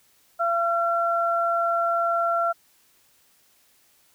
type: tone pair together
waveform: sine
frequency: 680.5 / 1361 Hz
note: F5 / F6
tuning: -45 / -45 cents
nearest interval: octave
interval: 1200 cents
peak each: -23 dBFS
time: 0.39-2.53 s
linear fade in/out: 20 ms
effects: white hiss -61 dBFS RMS until 4.14 s